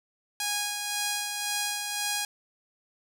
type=tone with tremolo; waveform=5% pulse; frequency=824 Hz; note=G#5; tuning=14 cents flat; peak=-15 dBFS; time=0.4-2.25 s; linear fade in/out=2 ms; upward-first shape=sine; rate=1.9 Hz; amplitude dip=40%; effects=none